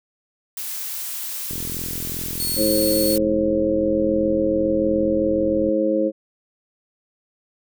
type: noise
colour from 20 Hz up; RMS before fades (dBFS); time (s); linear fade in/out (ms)
blue; -29; 0.57-3.18; 2
type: click train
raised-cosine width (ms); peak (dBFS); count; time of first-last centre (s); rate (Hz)
3; -20; 179; 1.51-5.688; 42.6
type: tone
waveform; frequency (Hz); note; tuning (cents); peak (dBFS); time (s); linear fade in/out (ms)
5% pulse; 4390; C#8; -18; -16; 2.4-3.16; 0
type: harmonic tone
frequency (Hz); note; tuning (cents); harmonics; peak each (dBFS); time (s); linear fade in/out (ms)
107.1; A2; -46; 2 / 3 / 4 / 5; -26 / -21 / -27 / -20; 2.56-6.12; 50
effects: none